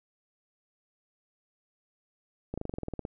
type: slowing click train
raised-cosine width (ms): 2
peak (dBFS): -21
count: 12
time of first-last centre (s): 2.54-3.051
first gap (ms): 36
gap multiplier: 1.05
effects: none